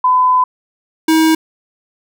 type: tone pair in turn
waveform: sine / square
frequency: 1009 / 319.3 Hz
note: B5 / D#4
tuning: +37 / +45 cents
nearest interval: octave + minor sixth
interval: 1992 cents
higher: first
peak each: -8 / -9 dBFS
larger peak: first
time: 0.04-0.44 / 1.08-1.35 s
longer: first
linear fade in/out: 5 ms
effects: none